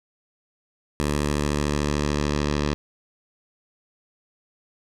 10% pulse tone with low-pass filter sweep, 73.42 Hz, D2, in tune, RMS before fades -24 dBFS, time 1-2.74 s, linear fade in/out 0 ms, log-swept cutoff 10000 to 5200 Hz, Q 1.3, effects none

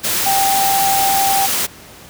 sine tone in noise, 784 Hz, G5, in tune, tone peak -14 dBFS, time 0.25-1.47 s, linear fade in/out 20 ms, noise white, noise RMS -18 dBFS, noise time 0.03-1.67 s, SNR +1 dB, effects pink hiss -39 dBFS RMS until 2.09 s + high-pass 60 Hz 12 dB/octave

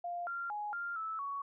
sine tone with pitch steps, 699 / 1385 / 834 / 1395 / 1310 / 1119 Hz, F5 / F6 / G#5 / F6 / E6 / C#6, +1 / -15 / +7 / -2 / -11 / +16 cents, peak -36 dBFS, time 0.04-1.42 s, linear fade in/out 5 ms, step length 230 ms, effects none

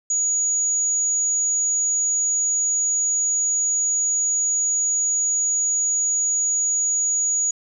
sine tone, 6800 Hz, G#8, 40 cents sharp, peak -18 dBFS, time 0.1-7.51 s, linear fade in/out 5 ms, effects none

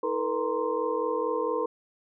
sine tone cluster, 320.4 / 443 / 487.4 / 934 / 1050 Hz, E4 / A4 / B4 / A#5 / C6, -49 / +12 / -23 / +3 / +6 cents, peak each -35 / -30 / -29 / -36 / -33 dBFS, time 0.03-1.66 s, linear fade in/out 5 ms, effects none

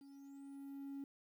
triangle tone with level ramp, 277.2 Hz, C#4, in tune, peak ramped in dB -54 to -40 dBFS, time 0.01-1.04 s, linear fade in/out 2 ms, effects tanh soft clip ceiling -39 dBFS + 12-bit

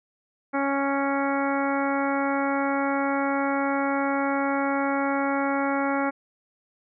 harmonic tone, 277.2 Hz, C#4, in tune, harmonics 1 / 2 / 3 / 4 / 5 / 6 / 7 / 8, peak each -26 / -29 / -29 / -33 / -31 / -38 / -38 / -36 dBFS, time 0.53-6.11 s, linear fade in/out 20 ms, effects none

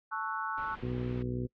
sine chord, F# minor seventh, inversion first, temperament equal, 880 / 1108.7 / 1318.5 / 1480 Hz, A5 / C#6 / E6 / F#6, 0 / 0 / 0 / 0 cents, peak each -38 dBFS, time 0.11-0.76 s, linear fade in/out 20 ms
pink low-pass noise, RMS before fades -49 dBFS, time 0.57-1.23 s, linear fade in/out 10 ms, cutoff 3200 Hz, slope 24 dB/octave
harmonic tone, 61.74 Hz, B1, in tune, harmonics 1 / 2 / 3 / 4 / 5 / 6 / 7 / 8, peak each -42 / -35 / -46 / -37 / -49 / -39 / -50 / -46 dBFS, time 0.82-1.47 s, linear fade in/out 10 ms
effects noise-tail reverb RT60 0.1 s tail -24 dB re dry

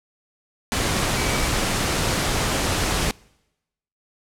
sine tone in noise, 2288 Hz, D7, 46 cents flat, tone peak -31 dBFS, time 1.17-1.46 s, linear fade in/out 0 ms, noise pink, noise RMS -22 dBFS, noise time 0.72-3.11 s, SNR -12 dB, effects noise-tail reverb RT60 0.9 s tail -25 dB re dry + low-pass 10000 Hz 12 dB/octave

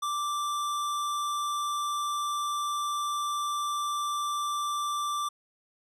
square tone, 1174.7 Hz, D6, in tune, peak -29 dBFS, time 0.02-5.29 s, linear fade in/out 10 ms, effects low-pass 12000 Hz 12 dB/octave

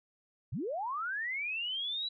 sine linear sweep, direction up, 85 to 3966 Hz, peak -33 dBFS, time 0.52-2.09 s, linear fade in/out 10 ms, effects none

